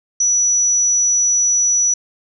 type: tone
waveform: sine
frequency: 5900 Hz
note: F#8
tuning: 6 cents flat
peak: -12 dBFS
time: 0.2-1.94 s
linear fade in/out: 5 ms
effects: none